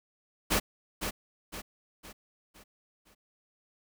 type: noise with echo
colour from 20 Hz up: pink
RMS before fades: -26 dBFS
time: 0.5-0.6 s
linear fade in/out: 20 ms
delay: 510 ms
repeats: 5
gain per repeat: -7 dB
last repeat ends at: 3.15 s
effects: none